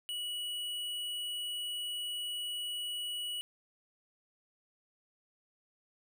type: tone with hard clipping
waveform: sine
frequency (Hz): 2930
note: F#7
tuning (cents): -18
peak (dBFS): -37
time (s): 0.09-3.41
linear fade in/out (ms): 0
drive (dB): 11
effects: none